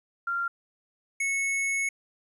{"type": "tone pair in turn", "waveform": ["sine", "square"], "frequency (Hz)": [1386, 2200], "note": ["F6", "C#7"], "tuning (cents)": [-14, -14], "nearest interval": "minor sixth", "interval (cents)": 800, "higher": "second", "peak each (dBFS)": -26, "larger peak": "neither", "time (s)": [[0.27, 0.48], [1.2, 1.89]], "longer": "second", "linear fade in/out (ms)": 5, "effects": ["resampled to 32000 Hz", "11-bit"]}